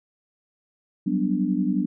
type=chord; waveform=sine; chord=G major seventh; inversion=third; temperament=equal; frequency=185 / 196 / 246.9 / 293.7 Hz; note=F#3 / G3 / B3 / D4; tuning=0 / 0 / 0 / 0 cents; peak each=-26 dBFS; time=1.06-1.86 s; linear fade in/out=10 ms; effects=none